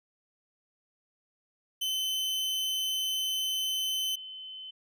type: tone pair in turn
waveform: 40% pulse / sine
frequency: 3052 / 3052 Hz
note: G7 / G7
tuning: -47 / -47 cents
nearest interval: unison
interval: 0 cents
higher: neither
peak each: -28 / -40 dBFS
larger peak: first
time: 1.81-4.16 / 4.16-4.71 s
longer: first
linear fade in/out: 10 ms
effects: none